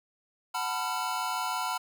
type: tone cluster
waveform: square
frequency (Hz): 742 / 889 / 995 / 1373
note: F#5 / A5 / B5 / F6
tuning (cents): +5 / +18 / +13 / -30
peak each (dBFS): -37 / -37 / -34 / -36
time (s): 0.54-1.78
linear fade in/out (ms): 10
effects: none